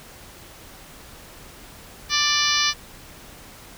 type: harmonic tone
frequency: 589 Hz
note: D5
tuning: 5 cents sharp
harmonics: 2 / 3 / 4 / 5 / 6 / 7 / 8 / 9 / 10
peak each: -27 / -27 / -27 / -27 / -27 / -27 / -27 / -27 / -27 dBFS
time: 2.09-2.74 s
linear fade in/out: 50 ms
effects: pink hiss -44 dBFS RMS until 3.77 s